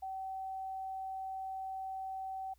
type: tone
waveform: sine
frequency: 765 Hz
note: G5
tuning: 42 cents flat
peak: -38 dBFS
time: 0.02-2.54 s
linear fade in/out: 10 ms
effects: added 60 Hz sine -65 dBFS peak until 2.58 s + white hiss -75 dBFS RMS until 2.58 s